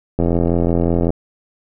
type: click train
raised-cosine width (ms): 2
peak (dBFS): -4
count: 79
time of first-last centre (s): 0.19-1.104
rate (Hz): 85.3
effects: none